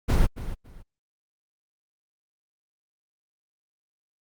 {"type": "noise with echo", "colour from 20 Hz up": "brown", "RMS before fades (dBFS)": -18, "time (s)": [0.08, 0.27], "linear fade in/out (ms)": 20, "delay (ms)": 280, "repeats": 2, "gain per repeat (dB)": -13, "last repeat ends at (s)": 0.83, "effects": ["Opus 48 kbps"]}